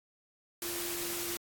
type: tone in noise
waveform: sine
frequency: 345.8 Hz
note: F4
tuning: 17 cents flat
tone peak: -42 dBFS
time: 0.62-1.37 s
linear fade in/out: 2 ms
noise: white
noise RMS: -37 dBFS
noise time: 0.62-1.37 s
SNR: -8 dB
effects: AAC 64 kbps